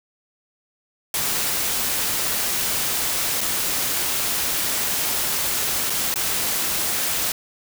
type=noise with dropouts; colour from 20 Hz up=white; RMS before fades=-23 dBFS; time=1.14-7.32 s; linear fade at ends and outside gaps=2 ms; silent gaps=3.408-3.412 / 5.898-5.902 / 6.141-6.158 s; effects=none